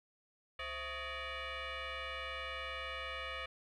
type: tone with frequency modulation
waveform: sine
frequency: 523.3 Hz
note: C5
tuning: in tune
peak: -38 dBFS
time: 0.59-3.46 s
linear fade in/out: 5 ms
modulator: 592 Hz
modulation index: 4.5
effects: tanh soft clip ceiling -36 dBFS + 13-bit